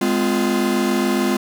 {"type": "chord", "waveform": "45% pulse", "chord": "F minor", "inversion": "first", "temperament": "equal with one note detuned", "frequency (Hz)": [207.7, 255.1, 349.2], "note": ["Ab3", "C4", "F4"], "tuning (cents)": [0, -44, 0], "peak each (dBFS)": -21, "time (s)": [0.01, 1.37], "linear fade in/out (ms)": 5, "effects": []}